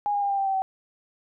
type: tone with pitch steps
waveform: sine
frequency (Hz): 823 / 813.1 / 803.3 / 793.6 / 784 / 774.6 / 765.2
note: G#5 / G#5 / G5 / G5 / G5 / G5 / G5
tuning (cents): -16 / -37 / +42 / +21 / 0 / -21 / -42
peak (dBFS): -22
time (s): 0.06-0.62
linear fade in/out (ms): 0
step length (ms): 80
effects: none